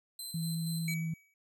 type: tone with tremolo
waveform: 20% pulse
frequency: 4082 Hz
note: C8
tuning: 44 cents flat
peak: -34 dBFS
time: 0.19-0.94 s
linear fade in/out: 2 ms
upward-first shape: square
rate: 4.2 Hz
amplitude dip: 35%
type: tone with vibrato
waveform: sine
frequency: 162.7 Hz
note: E3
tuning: 22 cents flat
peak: -32 dBFS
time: 0.34-1.14 s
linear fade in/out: 5 ms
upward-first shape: sine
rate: 9 Hz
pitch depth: 10 cents each way
type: tone with exponential decay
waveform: square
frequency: 2273 Hz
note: C#7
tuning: 43 cents sharp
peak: -34 dBFS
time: 0.88-1.34 s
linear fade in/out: 2 ms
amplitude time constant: 100 ms
effects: none